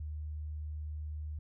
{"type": "tone", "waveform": "sine", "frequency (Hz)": 76, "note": "D#2", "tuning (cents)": -40, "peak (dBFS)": -37, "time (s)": [0, 1.39], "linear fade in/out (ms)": 5, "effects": []}